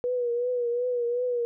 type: tone with vibrato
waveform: sine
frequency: 486 Hz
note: B4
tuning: 28 cents flat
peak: -24 dBFS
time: 0.04-1.45 s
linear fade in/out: 0 ms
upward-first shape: triangle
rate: 2.7 Hz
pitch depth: 59 cents each way
effects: none